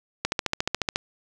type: click train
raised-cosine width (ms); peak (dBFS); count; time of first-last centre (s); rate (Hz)
0.2; -6; 11; 0.25-0.959; 14.1
effects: 7-bit